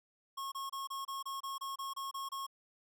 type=tone bursts; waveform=square; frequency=1089 Hz; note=C#6; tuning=31 cents flat; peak=-39 dBFS; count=12; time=0.37-2.467 s; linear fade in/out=10 ms; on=150 ms; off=27 ms; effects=none